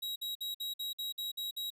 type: tone bursts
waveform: 45% pulse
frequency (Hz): 3837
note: A#7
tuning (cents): +49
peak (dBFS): -36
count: 9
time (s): 0.02-1.704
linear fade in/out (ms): 10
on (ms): 140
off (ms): 53
effects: none